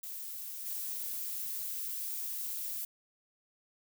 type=noise with level steps; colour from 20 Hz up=violet; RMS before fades=-42 / -38 dBFS; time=0.03-2.85 s; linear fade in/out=5 ms; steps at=0.65 s; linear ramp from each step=20 ms; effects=none